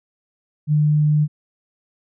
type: tone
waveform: sine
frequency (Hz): 150.4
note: D3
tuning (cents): +42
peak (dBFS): -13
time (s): 0.67-1.28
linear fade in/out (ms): 50
effects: none